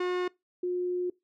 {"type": "tone pair in turn", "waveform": ["45% pulse", "sine"], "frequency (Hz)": [361.1, 358.8], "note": ["F#4", "F4"], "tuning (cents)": [-42, 47], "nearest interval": "unison", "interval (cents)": 11, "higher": "first", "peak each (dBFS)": -27, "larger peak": "neither", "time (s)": [[0, 0.28], [0.63, 1.1]], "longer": "second", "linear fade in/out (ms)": 5, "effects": ["noise-tail reverb RT60 0.2 s tail -22 dB re dry", "low-pass 3000 Hz 12 dB/octave"]}